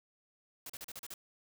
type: noise bursts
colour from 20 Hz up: white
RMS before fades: -45 dBFS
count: 7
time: 0.66-1.14 s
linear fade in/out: 2 ms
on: 36 ms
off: 38 ms
effects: none